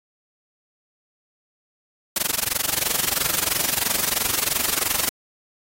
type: noise with amplitude modulation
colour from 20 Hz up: white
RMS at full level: -19 dBFS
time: 2.16-5.09 s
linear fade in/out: 2 ms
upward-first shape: sine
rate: 23 Hz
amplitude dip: 95%
effects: AAC 48 kbps